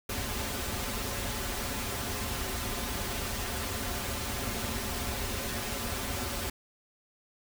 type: noise with comb filter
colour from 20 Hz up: pink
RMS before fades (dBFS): -34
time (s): 0.09-6.5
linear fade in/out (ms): 5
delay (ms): 6.3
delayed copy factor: -0.8
effects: none